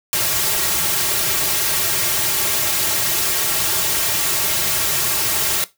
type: noise with comb filter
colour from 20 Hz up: white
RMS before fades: -19 dBFS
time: 0.13-5.64 s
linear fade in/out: 0 ms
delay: 4 ms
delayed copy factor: -0.85
effects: noise-tail reverb RT60 0.2 s tail -17 dB re dry